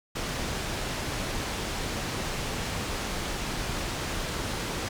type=low-pass noise; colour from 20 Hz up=pink; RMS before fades=-32 dBFS; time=0.15-4.89 s; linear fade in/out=10 ms; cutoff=7500 Hz; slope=12 dB/octave; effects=none

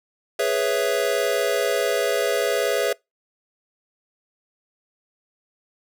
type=chord; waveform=square; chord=C# minor seventh; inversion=second; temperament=equal; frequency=415.3 / 493.9 / 554.4 / 659.3 Hz; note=G#4 / B4 / C#5 / E5; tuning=0 / 0 / 0 / 0 cents; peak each=-26 dBFS; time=0.39-2.93 s; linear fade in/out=5 ms; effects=noise-tail reverb RT60 0.2 s tail -25 dB re dry

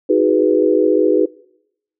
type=chord; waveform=sine; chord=G# minor seventh; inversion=second; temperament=equal with one note detuned; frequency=315.7 / 370 / 415.3 / 493.9 Hz; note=D#4 / F#4 / G#4 / B4; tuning=+25 / 0 / 0 / 0 cents; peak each=-16 dBFS; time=0.09-1.26 s; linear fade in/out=10 ms; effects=noise-tail reverb RT60 0.8 s tail -23 dB re dry

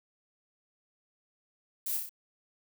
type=noise with echo; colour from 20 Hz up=violet; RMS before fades=-34 dBFS; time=1.86-1.97 s; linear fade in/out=5 ms; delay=31 ms; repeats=4; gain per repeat=-3 dB; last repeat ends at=2.094 s; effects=none

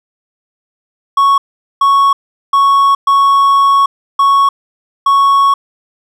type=tone bursts at uneven times; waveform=triangle; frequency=1108.7 Hz; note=C#6; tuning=in tune; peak=-4 dBFS; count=6; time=1.17-1.38 / 1.81-2.13 / 2.53-2.95 / 3.07-3.86 / 4.19-4.49 / 5.06-5.54 s; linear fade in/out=5 ms; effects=none

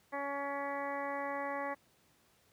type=harmonic tone; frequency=281 Hz; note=C#4; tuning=24 cents sharp; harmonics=1 / 2 / 3 / 4 / 5 / 6 / 7 / 8; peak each=-45 / -40 / -41 / -42 / -54 / -47 / -44 / -54 dBFS; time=0.12-1.75 s; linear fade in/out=20 ms; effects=pink hiss -69 dBFS RMS until 2.52 s + high-pass 80 Hz 12 dB/octave

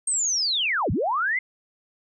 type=linear two-way sweep; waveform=sine; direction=down then up; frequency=8580 to 64.5 to 2127 Hz; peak=-21 dBFS; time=0.07-1.39 s; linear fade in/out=5 ms; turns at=0.91 s; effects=none

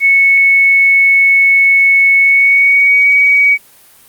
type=tone with pitch glide; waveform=sine; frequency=2207 to 2259 Hz; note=C#7 to C#7; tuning=-8 to +32 cents; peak=-5 dBFS; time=0-3.58 s; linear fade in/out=50 ms; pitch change=+40 cents; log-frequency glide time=2.2-3.12 s; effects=white hiss -43 dBFS RMS until 4.08 s + Opus 48 kbps

